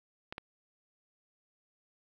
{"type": "clicks", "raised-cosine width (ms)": 0.3, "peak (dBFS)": -23, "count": 2, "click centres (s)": [0.325, 0.381], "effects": ["low-pass 5000 Hz 12 dB/octave", "9-bit"]}